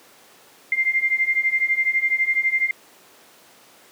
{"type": "beating tone pair", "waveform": "sine", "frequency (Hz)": [2093, 2105], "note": ["C7", "C7"], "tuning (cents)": [0, 10], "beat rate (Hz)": 12, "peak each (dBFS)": [-22, -20], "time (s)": [0.72, 2.71], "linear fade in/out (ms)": 2, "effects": ["pink hiss -50 dBFS RMS until 3.91 s", "high-pass 300 Hz 12 dB/octave"]}